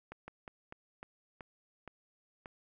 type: slowing click train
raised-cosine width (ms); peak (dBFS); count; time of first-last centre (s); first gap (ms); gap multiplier
0.5; -30; 8; 0.12-2.458; 160; 1.24
effects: none